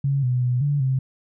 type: tone with pitch steps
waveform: sine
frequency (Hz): 138.7 / 125.1 / 124.1 / 144.1 / 131.8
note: C#3 / B2 / B2 / D3 / C3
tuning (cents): +1 / +23 / +9 / -33 / +13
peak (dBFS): -18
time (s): 0.04-0.99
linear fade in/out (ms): 5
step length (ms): 190
effects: none